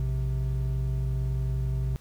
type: tone pair together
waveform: triangle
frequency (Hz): 58.89 / 130.3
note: A#1 / C3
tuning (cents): +18 / -7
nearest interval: octave + major second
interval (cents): 1375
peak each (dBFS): -26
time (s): 0-1.96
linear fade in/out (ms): 0
effects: pink hiss -57 dBFS RMS until 2 s